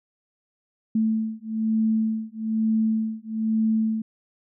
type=beating tone pair; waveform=sine; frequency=220 / 221.1 Hz; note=A3 / A3; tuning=0 / +9 cents; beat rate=1.1 Hz; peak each=-24 dBFS; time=0.95-4.02 s; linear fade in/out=5 ms; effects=none